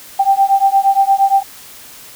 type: beating tone pair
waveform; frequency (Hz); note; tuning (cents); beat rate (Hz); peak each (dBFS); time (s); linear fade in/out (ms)
sine; 781 / 789.6; G5 / G5; -7 / +12; 8.6; -12; 0.19-1.43; 10
effects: white hiss -37 dBFS RMS until 2.15 s